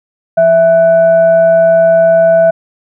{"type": "tone with frequency modulation", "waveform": "sine", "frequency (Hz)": 659.3, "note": "E5", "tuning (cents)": 0, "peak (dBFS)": -4, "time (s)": [0.37, 2.51], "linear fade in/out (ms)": 10, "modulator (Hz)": 831, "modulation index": 0.26, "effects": []}